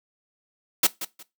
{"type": "noise with echo", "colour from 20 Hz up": "white", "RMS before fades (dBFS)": -18, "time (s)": [0.83, 0.87], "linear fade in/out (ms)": 5, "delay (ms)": 180, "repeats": 2, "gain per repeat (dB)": -13, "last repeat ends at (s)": 1.23, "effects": ["noise-tail reverb RT60 0.2 s tail -18 dB re dry", "high-pass 200 Hz 12 dB/octave"]}